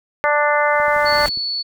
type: harmonic tone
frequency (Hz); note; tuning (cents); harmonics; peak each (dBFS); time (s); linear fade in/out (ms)
294.7; D4; +6; 2 / 3 / 4 / 5 / 6 / 7; -18 / -20 / -21 / -22 / -23 / -23; 0.24-1.26; 0
type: noise with exponential growth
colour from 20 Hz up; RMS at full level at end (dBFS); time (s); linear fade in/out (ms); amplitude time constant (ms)
pink; -27; 0.41-1.29; 5; 190
type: click train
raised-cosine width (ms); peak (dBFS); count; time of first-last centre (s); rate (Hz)
3; -26; 8; 0.8-1.374; 12.2
type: tone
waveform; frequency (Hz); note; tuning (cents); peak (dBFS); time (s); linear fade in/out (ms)
sine; 4435; C#8; 0; -20; 1.05-1.63; 20
effects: none